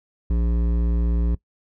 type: tone with hard clipping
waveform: sine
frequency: 58 Hz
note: A#1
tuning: 8 cents flat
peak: -20 dBFS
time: 0.3-1.35 s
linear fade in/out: 5 ms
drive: 12 dB
effects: noise-tail reverb RT60 0.1 s tail -20 dB re dry